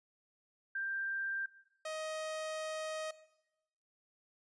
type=tone pair in turn; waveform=sine / sawtooth; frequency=1581 / 627.4 Hz; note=G6 / D#5; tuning=+14 / +14 cents; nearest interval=octave + major third; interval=1600 cents; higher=first; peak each=-35 / -35 dBFS; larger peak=neither; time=0.75-1.46 / 1.85-3.11 s; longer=second; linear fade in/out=5 ms; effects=noise-tail reverb RT60 0.9 s tail -17 dB re dry + resampled to 22050 Hz